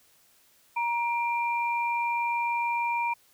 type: tone pair together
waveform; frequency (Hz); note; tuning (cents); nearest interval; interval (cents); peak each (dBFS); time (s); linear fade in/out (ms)
sine; 943.3 / 2377; A#5 / D7; +20 / +20; octave + major third; 1600; -26 / -31; 0.76-3.14; 10
effects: white hiss -62 dBFS RMS until 3.33 s

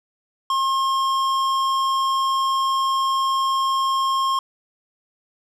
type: tone with tanh clipping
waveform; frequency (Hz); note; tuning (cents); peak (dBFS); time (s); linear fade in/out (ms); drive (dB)
sine; 1071; C6; +40; -20; 0.5-4.39; 2; 14
effects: none

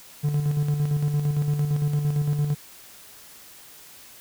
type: tone with tremolo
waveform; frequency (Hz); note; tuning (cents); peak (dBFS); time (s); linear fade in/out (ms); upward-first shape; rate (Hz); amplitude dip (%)
triangle; 146.83; D3; 0; -17; 0.23-2.55; 20; square; 8.8; 45
effects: white hiss -47 dBFS RMS until 4.2 s

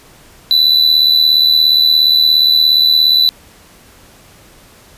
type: tone with amplitude modulation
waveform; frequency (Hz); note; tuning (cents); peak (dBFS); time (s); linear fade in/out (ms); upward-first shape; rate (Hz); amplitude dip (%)
triangle; 3985; B7; +15; -3; 0.51-3.29; 0; sine; 77.1; 60
effects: pink hiss -43 dBFS RMS until 4.97 s + resampled to 32000 Hz

